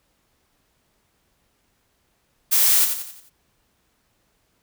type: noise with echo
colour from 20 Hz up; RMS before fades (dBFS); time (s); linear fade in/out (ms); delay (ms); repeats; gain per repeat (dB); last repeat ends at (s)
blue; -17; 2.51-2.86; 20; 88; 5; -7; 3.3
effects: pink hiss -67 dBFS RMS until 4.62 s